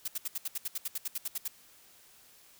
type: noise bursts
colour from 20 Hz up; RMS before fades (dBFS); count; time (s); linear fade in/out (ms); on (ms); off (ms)
blue; -34; 15; 0.05-1.48; 5; 30; 70
effects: white hiss -59 dBFS RMS until 2.59 s